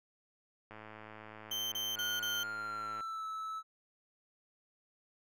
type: click train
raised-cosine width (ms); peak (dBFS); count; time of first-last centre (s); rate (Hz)
0.5; -34; 249; 0.71-3.006; 108
type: tone bursts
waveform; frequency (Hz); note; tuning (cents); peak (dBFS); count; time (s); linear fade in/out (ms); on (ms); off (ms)
35% pulse; 3112; G7; -13; -33; 4; 1.51-2.434; 5; 210; 28
type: tone with pitch glide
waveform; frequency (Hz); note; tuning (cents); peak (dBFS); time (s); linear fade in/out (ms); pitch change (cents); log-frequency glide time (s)
triangle; 1441 to 1306.2; F#6 to E6; -46 to -16; -36; 1.95-3.63; 50; -170; 2.22-3.25
effects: none